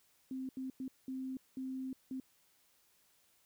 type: tone bursts at uneven times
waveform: sine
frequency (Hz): 261.6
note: C4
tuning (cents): 0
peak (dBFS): -38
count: 6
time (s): 0.31-0.49 / 0.57-0.7 / 0.8-0.88 / 1.08-1.37 / 1.57-1.93 / 2.11-2.2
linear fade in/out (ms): 2
effects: white hiss -71 dBFS RMS until 3.45 s